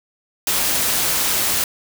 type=noise with amplitude modulation; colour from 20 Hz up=white; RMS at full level=-18 dBFS; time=0.47-1.64 s; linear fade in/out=2 ms; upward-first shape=sine; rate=193 Hz; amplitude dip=25%; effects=none